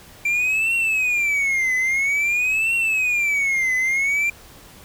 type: tone with vibrato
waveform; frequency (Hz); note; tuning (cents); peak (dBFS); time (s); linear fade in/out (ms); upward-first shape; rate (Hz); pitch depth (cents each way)
triangle; 2349; D7; 0; -16; 0.25-4.3; 5; triangle; 0.5; 270
effects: pink hiss -45 dBFS RMS until 4.84 s